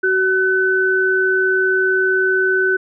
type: tone pair together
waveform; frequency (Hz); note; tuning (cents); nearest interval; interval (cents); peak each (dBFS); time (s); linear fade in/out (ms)
sine; 376.9 / 1507.6; F#4 / F#6; +32 / +32; 2 octaves; 2400; -17 / -15; 0.03-2.77; 10
effects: none